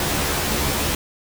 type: noise with comb filter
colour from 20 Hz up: pink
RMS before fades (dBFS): -22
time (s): 0-0.95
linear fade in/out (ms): 2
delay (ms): 14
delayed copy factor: +0.9
effects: none